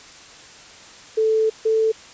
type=tone pair in turn; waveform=sine; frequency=439.6 / 442.1 Hz; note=A4 / A4; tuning=-2 / +8 cents; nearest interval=unison; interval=10 cents; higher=second; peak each=-15 dBFS; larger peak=neither; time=1.17-1.5 / 1.65-1.92 s; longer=first; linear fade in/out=10 ms; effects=white hiss -43 dBFS RMS until 2.13 s + resampled to 16000 Hz